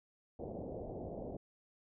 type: low-pass noise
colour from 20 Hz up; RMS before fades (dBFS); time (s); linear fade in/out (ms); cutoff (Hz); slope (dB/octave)
white; -44; 0.39-1.37; 5; 680; 48
effects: none